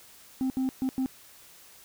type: tone bursts at uneven times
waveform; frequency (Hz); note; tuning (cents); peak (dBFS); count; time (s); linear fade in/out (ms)
sine; 261.6; C4; 0; -22; 4; 0.41-0.5 / 0.57-0.69 / 0.82-0.89 / 0.98-1.06; 0
effects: tanh soft clip ceiling -24 dBFS + white hiss -53 dBFS RMS until 1.84 s